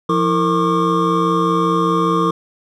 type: tone cluster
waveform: triangle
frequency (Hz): 173.4 / 326.6 / 457.7 / 1088 / 1193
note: F3 / E4 / A#4 / C#6 / D6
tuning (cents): -12 / -16 / -32 / -33 / +27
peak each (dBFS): -18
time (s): 0.09-2.31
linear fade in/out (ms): 5
effects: none